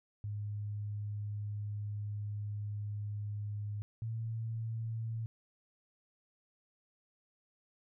sine tone pair in turn, 103.83 / 112.92 Hz, G#2 / A2, 0 / +45 cents, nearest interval minor second, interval 145 cents, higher second, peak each -36 / -35 dBFS, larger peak second, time 0.24-3.82 / 4.02-5.26 s, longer first, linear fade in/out 0 ms, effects none

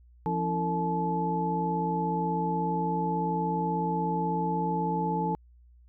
sine tone cluster, 171.6 / 272.2 / 328.6 / 450.5 / 862 Hz, F3 / C#4 / E4 / A4 / A5, -30 / -31 / -5 / +41 / -36 cents, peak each -30 / -38 / -37 / -34 / -29 dBFS, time 0.26-5.35 s, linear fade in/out 0 ms, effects added 60 Hz sine -53 dBFS peak until 5.88 s

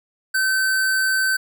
square tone, 1538 Hz, G6, 33 cents flat, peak -18 dBFS, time 0.34-1.37 s, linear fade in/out 10 ms, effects none

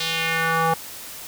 square tone with band-pass filter sweep, 163.9 Hz, E3, 10 cents flat, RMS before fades -22 dBFS, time 0-0.74 s, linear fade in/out 5 ms, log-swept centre 4000 to 880 Hz, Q 2.1, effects white hiss -37 dBFS RMS until 1.27 s

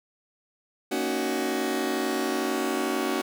sawtooth chord, D# minor seventh, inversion second, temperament just, 233.3 / 280 / 311.1 / 373.4 Hz, A#3 / C#4 / D#4 / F#4, +2 / +18 / 0 / +16 cents, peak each -29 / -26 / -29 / -25 dBFS, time 0.91-3.22 s, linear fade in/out 10 ms, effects none

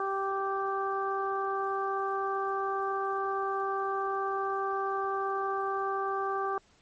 harmonic tone, 390.4 Hz, G4, 7 cents flat, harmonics 1 / 2 / 3 / 4, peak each -33 / -34 / -32 / -41 dBFS, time 0-6.58 s, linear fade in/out 2 ms, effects pink hiss -64 dBFS RMS until 6.81 s + MP3 32 kbps

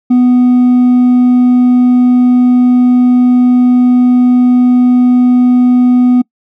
sine tone with hard clipping, 248.2 Hz, B3, 9 cents sharp, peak -5 dBFS, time 0.1-6.22 s, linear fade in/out 10 ms, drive 2 dB, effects noise-tail reverb RT60 0.1 s tail -25 dB re dry

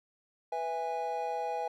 triangle chord, E major, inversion second, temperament equal with one note detuned, 493.9 / 659.3 / 822 Hz, B4 / E5 / G#5, 0 / 0 / -18 cents, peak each -36 / -36 / -32 dBFS, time 0.52-1.68 s, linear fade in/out 5 ms, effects none

